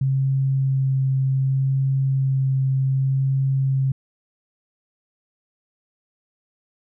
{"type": "tone with vibrato", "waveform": "sine", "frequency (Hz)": 134.1, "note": "C3", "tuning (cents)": 43, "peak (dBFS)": -17, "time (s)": [0.01, 3.92], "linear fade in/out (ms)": 5, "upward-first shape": "sine", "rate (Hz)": 0.66, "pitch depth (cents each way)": 10, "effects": []}